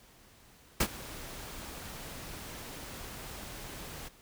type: noise with ADSR envelope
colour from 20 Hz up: pink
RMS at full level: -25 dBFS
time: 0.8-4.09 s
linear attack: 8 ms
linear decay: 60 ms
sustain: -19 dB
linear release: 17 ms
effects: pink hiss -59 dBFS RMS until 4.21 s